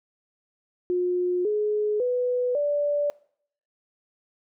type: tone with pitch steps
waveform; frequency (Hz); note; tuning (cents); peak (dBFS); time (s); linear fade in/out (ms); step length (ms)
sine; 358.5 / 421.4 / 495.4 / 582.4; F4 / G#4 / B4 / D5; +45 / +25 / +5 / -15; -21; 0.9-3.1; 0; 550
effects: noise-tail reverb RT60 0.6 s tail -22 dB re dry